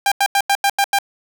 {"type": "tone bursts", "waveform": "sawtooth", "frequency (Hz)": 797, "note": "G5", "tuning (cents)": 28, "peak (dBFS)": -9, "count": 7, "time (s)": [0.06, 0.987], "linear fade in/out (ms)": 2, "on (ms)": 57, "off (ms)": 88, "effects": ["8-bit"]}